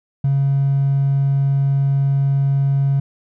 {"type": "tone with hard clipping", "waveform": "triangle", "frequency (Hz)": 138.2, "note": "C#3", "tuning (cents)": -5, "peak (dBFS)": -14, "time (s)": [0.24, 3], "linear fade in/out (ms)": 5, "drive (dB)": 4, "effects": []}